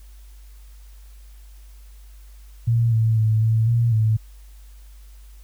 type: tone with pitch steps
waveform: sine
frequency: 116.3 / 111.9 / 109.6 / 111.7 / 117.3 / 109.7 Hz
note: A#2 / A2 / A2 / A2 / A#2 / A2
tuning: -4 / +30 / -6 / +27 / +11 / -5 cents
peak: -15 dBFS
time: 2.67-4.17 s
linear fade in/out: 10 ms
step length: 250 ms
effects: added 50 Hz sine -41 dBFS peak until 5.43 s + white hiss -57 dBFS RMS until 5.43 s